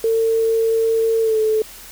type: tone with pitch glide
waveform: sine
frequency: 450.9 to 435.3 Hz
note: A4 to A4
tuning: +42 to -19 cents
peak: -14 dBFS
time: 0.04-1.62 s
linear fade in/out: 2 ms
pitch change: -61 cents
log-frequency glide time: 1.2-1.39 s
effects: added 42 Hz sine -48 dBFS peak until 1.91 s + white hiss -39 dBFS RMS until 1.91 s